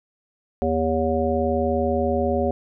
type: harmonic tone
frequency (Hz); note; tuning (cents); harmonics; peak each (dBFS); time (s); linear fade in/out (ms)
80.1; E2; -49; 1 / 3 / 5 / 7 / 9; -27 / -25 / -25 / -24 / -27; 0.62-2.51; 0
effects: none